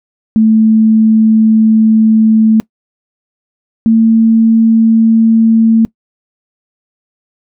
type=tone pair in turn; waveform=sine; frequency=220 / 224.9 Hz; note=A3 / A3; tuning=0 / +38 cents; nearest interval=unison; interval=38 cents; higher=second; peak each=-4 dBFS; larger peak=neither; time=0.36-2.6 / 3.86-5.85 s; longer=first; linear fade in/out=0 ms; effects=noise-tail reverb RT60 0.1 s tail -23 dB re dry